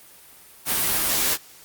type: noise with comb filter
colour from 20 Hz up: white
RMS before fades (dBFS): -22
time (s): 0.65-1.38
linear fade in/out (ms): 50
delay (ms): 14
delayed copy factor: -0.6
effects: white hiss -48 dBFS RMS until 1.64 s + Opus 32 kbps